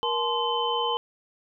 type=tone cluster; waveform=sine; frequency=473.3 / 864 / 1039 / 3062 Hz; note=A#4 / A5 / C6 / G7; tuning=+26 / -32 / -12 / -41 cents; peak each=-29 dBFS; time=0.03-0.97 s; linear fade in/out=0 ms; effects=none